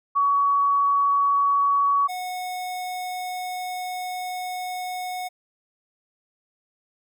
sine / square tone pair in turn, 1127 / 731.5 Hz, C#6 / F#5, +28 / -20 cents, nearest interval perfect fifth, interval 748 cents, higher first, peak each -17 / -29 dBFS, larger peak first, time 0.15-2.08 / 2.08-5.29 s, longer second, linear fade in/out 20 ms, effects none

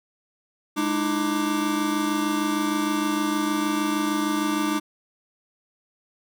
square tone cluster, 208.7 / 301.6 / 328.1 / 1176 Hz, G#3 / D4 / E4 / D6, +9 / +46 / -8 / +2 cents, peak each -31 / -25 / -31 / -31 dBFS, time 0.76-4.8 s, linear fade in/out 20 ms, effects none

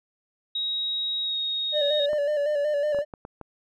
sine tone with pitch glide, 3800 to 3743 Hz, A#7 to A#7, +33 to +6 cents, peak -25 dBFS, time 0.55-2.06 s, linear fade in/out 5 ms, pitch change -27 cents, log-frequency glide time 1.22-1.36 s
triangle tone with vibrato, 587.3 Hz, D5, in tune, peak -20 dBFS, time 1.72-3.05 s, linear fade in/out 50 ms, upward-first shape square, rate 5.4 Hz, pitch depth 41 cents each way
clicks, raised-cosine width 1 ms, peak -24 dBFS, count 6, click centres 2.132 / 2.947 / 2.988 / 3.138 / 3.251 / 3.413 s
effects none

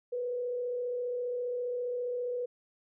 sine tone with frequency modulation, 490.9 Hz, B4, 10 cents flat, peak -31 dBFS, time 0.12-2.46 s, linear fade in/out 10 ms, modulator 34.9 Hz, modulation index 0.32, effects none

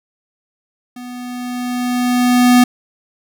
square tone with level ramp, 246.9 Hz, B3, in tune, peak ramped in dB -30 to -6 dBFS, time 0.96-2.64 s, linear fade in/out 5 ms, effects none

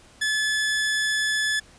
sawtooth tone, 1724 Hz, A6, 36 cents flat, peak -18 dBFS, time 0.21-1.6 s, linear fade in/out 10 ms, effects pink hiss -52 dBFS RMS until 1.78 s + resampled to 22050 Hz

